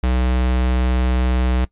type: tone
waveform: square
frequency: 62.7 Hz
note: B1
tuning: 27 cents sharp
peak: -16 dBFS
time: 0.03-1.65 s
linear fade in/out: 5 ms
effects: noise-tail reverb RT60 0.1 s tail -20 dB re dry + resampled to 8000 Hz